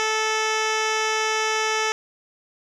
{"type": "tone with low-pass filter", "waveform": "10% pulse", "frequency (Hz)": 437.2, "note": "A4", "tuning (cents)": -11, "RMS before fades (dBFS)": -23, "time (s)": [0, 1.92], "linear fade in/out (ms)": 0, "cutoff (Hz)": 5200, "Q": 2.3, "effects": []}